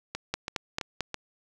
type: two click trains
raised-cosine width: 0.2 ms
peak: -11 / -15 dBFS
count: 4 / 4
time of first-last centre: 0.34-1.007 / 0.15-1.143 s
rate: 4.5 / 3.02 Hz
effects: none